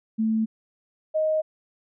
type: tone pair in turn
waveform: sine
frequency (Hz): 220.9 / 624.8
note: A3 / D#5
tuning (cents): +7 / +7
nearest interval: octave + tritone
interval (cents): 1800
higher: second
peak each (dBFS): -20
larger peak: neither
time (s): 0.18-0.46 / 1.14-1.42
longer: neither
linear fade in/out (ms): 20
effects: none